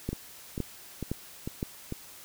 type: two click trains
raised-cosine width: 3 ms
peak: -20 / -17 dBFS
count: 5 / 4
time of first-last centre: 0.13-1.924 / 0.09-1.628 s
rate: 2.23 / 1.95 Hz
effects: white hiss -49 dBFS RMS until 2.24 s